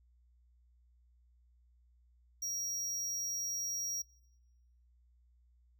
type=tone; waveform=square; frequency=5670 Hz; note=F8; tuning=25 cents sharp; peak=-36 dBFS; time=2.42-4.02 s; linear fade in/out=5 ms; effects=noise-tail reverb RT60 1.0 s tail -23 dB re dry + added 60 Hz sine -64 dBFS peak until 5.79 s